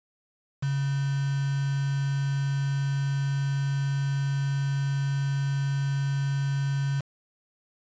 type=tone with quantisation; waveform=sine; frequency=138.59 Hz; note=C#3; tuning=in tune; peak=-24 dBFS; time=0.62-7.01 s; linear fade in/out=10 ms; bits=6; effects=resampled to 16000 Hz